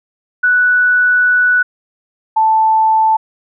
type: tone pair in turn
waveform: sine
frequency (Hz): 1480 / 880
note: F#6 / A5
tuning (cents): 0 / 0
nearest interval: major sixth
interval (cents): 900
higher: first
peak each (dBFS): -8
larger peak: neither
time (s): 0.43-1.63 / 2.36-3.17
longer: first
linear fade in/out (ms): 10
effects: none